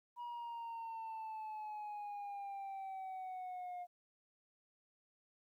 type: exponential sweep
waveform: sine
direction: down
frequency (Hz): 965 to 710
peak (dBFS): -40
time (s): 0.16-3.87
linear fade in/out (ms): 50
effects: tanh soft clip ceiling -42 dBFS + 13-bit